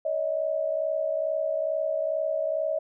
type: tone pair together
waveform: sine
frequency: 570.7 / 633 Hz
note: D5 / D#5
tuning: -50 / +30 cents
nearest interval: major second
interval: 180 cents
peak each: -29 / -26 dBFS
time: 0.05-2.79 s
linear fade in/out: 5 ms
effects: none